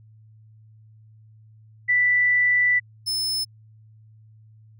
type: tone pair in turn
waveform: sine / 40% pulse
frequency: 1975.5 / 5233 Hz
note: B6 / E8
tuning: 0 / -14 cents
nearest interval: octave + perfect fourth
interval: 1686 cents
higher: second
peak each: -16 / -22 dBFS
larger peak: first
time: 1.88-2.8 / 3.06-3.45 s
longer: first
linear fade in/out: 20 ms
effects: added 109 Hz sine -48 dBFS peak until 4.79 s